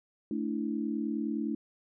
sine chord, A suspended fourth, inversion none, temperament equal with one note detuned, 220 / 289.8 / 329.6 Hz, A3 / D4 / E4, 0 / -23 / 0 cents, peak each -33 / -34 / -36 dBFS, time 0.31-1.55 s, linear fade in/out 2 ms, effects none

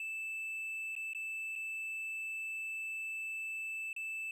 triangle tone with dropouts, 2637 Hz, E7, in tune, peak -36 dBFS, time 0-4.31 s, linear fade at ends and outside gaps 2 ms, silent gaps 0.953-0.963 / 1.134-1.148 / 1.555-1.559 / 3.93-3.963 s, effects none

